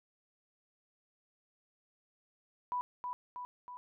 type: tone with echo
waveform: sine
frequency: 987.8 Hz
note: B5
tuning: in tune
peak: -32 dBFS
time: 2.72-2.81 s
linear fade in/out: 0 ms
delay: 320 ms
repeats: 3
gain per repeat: -4 dB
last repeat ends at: 3.77 s
effects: none